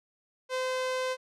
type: tone with low-pass filter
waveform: sawtooth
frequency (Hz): 514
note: C5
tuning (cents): -31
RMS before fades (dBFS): -31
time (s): 0.49-1.17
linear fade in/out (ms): 50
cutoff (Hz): 7500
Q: 0.61
effects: none